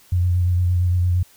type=tone with vibrato; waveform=sine; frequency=89.1 Hz; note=F2; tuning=35 cents sharp; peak=-15 dBFS; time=0.12-1.23 s; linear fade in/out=5 ms; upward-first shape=triangle; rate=8.7 Hz; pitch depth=32 cents each way; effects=white hiss -52 dBFS RMS until 1.36 s